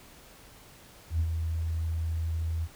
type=tone with ADSR envelope; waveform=sine; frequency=81.6 Hz; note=E2; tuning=17 cents flat; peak=-21 dBFS; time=1.1-2.68 s; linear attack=95 ms; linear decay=64 ms; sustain=-6 dB; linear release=42 ms; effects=tanh soft clip ceiling -20 dBFS + pink hiss -53 dBFS RMS until 2.75 s